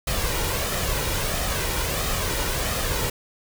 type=noise with flanger; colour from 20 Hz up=pink; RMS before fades=-25 dBFS; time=0.07-3.1 s; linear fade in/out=5 ms; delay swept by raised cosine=1.6 to 2.12 ms; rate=1.5 Hz; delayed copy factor=+0.5; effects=none